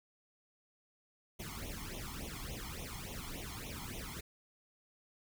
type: noise with flanger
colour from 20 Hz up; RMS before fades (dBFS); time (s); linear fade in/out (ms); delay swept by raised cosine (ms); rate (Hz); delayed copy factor
pink; -44; 1.39-4.21; 10; 0.31 to 0.96; 3.5; +1
effects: none